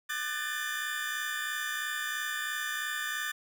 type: tone cluster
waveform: 35% pulse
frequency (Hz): 1206 / 1507 / 1722 / 1785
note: D6 / F#6 / A6 / A6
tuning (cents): +46 / +31 / -38 / +24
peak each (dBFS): -39 / -38 / -37 / -33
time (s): 0.09-3.32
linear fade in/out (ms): 10
effects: none